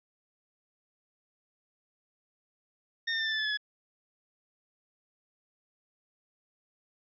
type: tone with pitch steps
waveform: 25% pulse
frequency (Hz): 1830 / 1810 / 1790.3 / 1770.7 / 1751.4 / 1732.3 / 1713.4 / 1694.7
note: A#6 / A6 / A6 / A6 / A6 / A6 / A6 / G#6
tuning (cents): -32 / +48 / +30 / +10 / -8 / -27 / -46 / +35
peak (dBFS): -25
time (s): 3.07-3.574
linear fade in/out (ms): 10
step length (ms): 63
effects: resampled to 16000 Hz